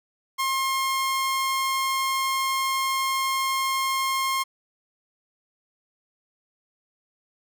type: tone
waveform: sawtooth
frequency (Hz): 1068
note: C6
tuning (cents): +35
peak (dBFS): -19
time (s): 0.38-4.44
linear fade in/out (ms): 20
effects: none